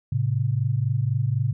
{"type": "tone pair together", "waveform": "sine", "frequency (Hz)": [110, 133.98], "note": ["A2", "C3"], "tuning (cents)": [0, 41], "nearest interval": "minor third", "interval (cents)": 341, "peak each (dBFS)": [-23, -23], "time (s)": [0.12, 1.53], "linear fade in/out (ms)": 5, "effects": []}